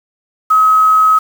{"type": "tone with quantisation", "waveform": "sine", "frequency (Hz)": 1275, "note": "D#6", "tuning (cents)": 42, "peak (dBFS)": -6, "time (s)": [0.5, 1.19], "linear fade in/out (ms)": 10, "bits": 5, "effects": []}